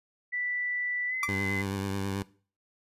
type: tone with pitch glide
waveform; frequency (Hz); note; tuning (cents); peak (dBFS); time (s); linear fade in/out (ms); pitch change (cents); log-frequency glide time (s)
sine; 1972 to 2042; B6 to C7; -3 to -43; -29; 0.32-1.63; 20; +60; 1.08-1.15
type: tone with exponential decay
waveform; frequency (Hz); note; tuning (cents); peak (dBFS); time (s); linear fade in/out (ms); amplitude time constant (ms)
30% pulse; 1164; D6; -16; -21; 1.23-1.32; 2; 18
type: tone with vibrato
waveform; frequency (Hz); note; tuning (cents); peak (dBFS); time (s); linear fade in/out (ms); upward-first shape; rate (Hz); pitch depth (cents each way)
15% pulse; 98; G2; 0; -24; 1.28-2.23; 10; sine; 9.2; 34
effects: noise-tail reverb RT60 0.4 s tail -19 dB re dry + resampled to 32000 Hz